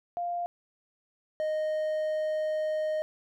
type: tone pair in turn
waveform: sine / triangle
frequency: 698.5 / 619.4 Hz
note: F5 / D#5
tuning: 0 / -8 cents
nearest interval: major second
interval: 208 cents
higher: first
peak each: -29 / -25 dBFS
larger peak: second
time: 0.17-0.46 / 1.4-3.02 s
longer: second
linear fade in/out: 0 ms
effects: none